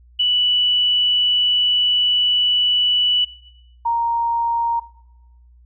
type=tone pair in turn; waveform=sine; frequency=2960 / 932.3 Hz; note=F#7 / A#5; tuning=0 / 0 cents; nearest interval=octave + minor sixth; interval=2000 cents; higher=first; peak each=-14 / -16 dBFS; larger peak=first; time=0.19-3.25 / 3.85-4.8 s; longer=first; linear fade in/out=10 ms; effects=noise-tail reverb RT60 1.0 s tail -20 dB re dry + added 60 Hz sine -46 dBFS peak until 5.65 s